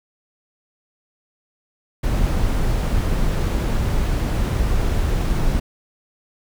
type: noise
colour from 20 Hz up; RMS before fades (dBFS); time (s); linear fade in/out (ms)
brown; -19; 2.03-5.6; 10
effects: none